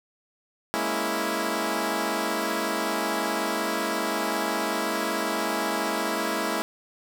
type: chord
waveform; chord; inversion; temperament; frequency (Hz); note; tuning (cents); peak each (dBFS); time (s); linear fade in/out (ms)
10% pulse; A# half-diminished seventh; third; equal; 207.7 / 233.1 / 277.2 / 329.6; G#3 / A#3 / C#4 / E4; 0 / 0 / 0 / 0; -23 / -24 / -25 / -20; 0.74-6.62; 0
effects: none